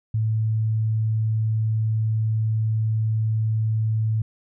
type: tone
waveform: sine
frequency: 110 Hz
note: A2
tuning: in tune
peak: -19 dBFS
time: 0.14-4.22 s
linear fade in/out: 5 ms
effects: none